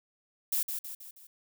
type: noise with echo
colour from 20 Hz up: violet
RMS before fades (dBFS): -29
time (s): 0.52-0.63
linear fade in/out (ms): 5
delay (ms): 160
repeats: 4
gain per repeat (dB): -6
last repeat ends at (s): 1.27
effects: none